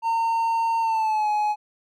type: tone with pitch glide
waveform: triangle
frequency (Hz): 913 to 842.1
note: A#5 to G#5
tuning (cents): -36 to +24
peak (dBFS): -18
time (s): 0.02-1.56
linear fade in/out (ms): 50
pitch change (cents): -140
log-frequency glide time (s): 0.8-1.29
effects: none